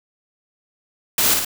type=noise with echo; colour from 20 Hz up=white; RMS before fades=-18 dBFS; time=1.18-1.34 s; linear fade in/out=2 ms; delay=54 ms; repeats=2; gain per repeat=-3 dB; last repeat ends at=1.448 s; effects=none